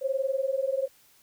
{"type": "tone pair together", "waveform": "sine", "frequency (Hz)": [525.5, 546], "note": ["C5", "C#5"], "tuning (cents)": [7, -26], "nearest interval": "minor second", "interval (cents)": 67, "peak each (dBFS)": -28, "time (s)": [0.01, 0.88], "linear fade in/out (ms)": 20, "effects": ["white hiss -60 dBFS RMS until 1.22 s"]}